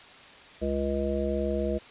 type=harmonic tone; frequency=69.3 Hz; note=C#2; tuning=in tune; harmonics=1 / 3 / 5 / 7 / 9; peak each=-32 / -32 / -32 / -32 / -32 dBFS; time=0.61-1.79 s; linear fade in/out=20 ms; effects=white hiss -49 dBFS RMS until 1.9 s + resampled to 8000 Hz